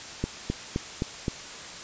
click train, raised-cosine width 3 ms, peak -13 dBFS, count 5, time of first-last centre 0.24-1.282 s, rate 3.84 Hz, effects white hiss -40 dBFS RMS until 1.83 s + resampled to 16000 Hz

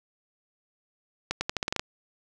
accelerating click train, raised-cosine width 0.2 ms, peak -10 dBFS, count 9, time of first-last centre 1.31-1.795 s, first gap 100 ms, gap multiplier 0.85, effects none

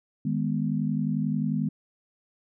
sine chord, G# minor, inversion second, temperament equal with one note detuned, 155.56 / 206.7 / 246.9 Hz, D#3 / G#3 / B3, 0 / -8 / 0 cents, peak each -28 / -28 / -29 dBFS, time 0.25-1.69 s, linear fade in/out 5 ms, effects none

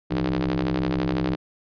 sawtooth ring-modulated tone, 66 Hz, C2, 16 cents sharp, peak -15 dBFS, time 0.1-1.36 s, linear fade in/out 20 ms, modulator 237 Hz, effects resampled to 11025 Hz

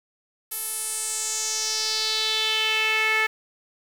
sawtooth tone with band-pass filter sweep, 437.4 Hz, A4, 10 cents flat, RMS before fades -25 dBFS, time 0.51-3.27 s, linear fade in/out 10 ms, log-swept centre 12000 to 2000 Hz, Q 3.5, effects 7-bit

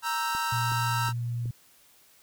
45% pulse chord, E diminished, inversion second, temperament equal, 932.3 / 1318.5 / 1568 Hz, Bb5 / E6 / G6, 0 / 0 / 0 cents, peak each -30 / -31 / -35 dBFS, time 0.02-1.13 s, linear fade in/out 50 ms
click train, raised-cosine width 3 ms, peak -30 dBFS, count 4, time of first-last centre 0.35-1.457 s, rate 2.71 Hz
sine tone, 119 Hz, A#2, 36 cents sharp, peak -28 dBFS, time 0.52-1.51 s, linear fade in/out 5 ms
effects white hiss -59 dBFS RMS until 2.22 s

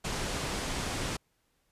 pink low-pass noise, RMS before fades -34 dBFS, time 0.04-1.17 s, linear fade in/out 10 ms, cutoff 9200 Hz, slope 24 dB/octave, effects pink hiss -74 dBFS RMS until 1.71 s + resampled to 32000 Hz

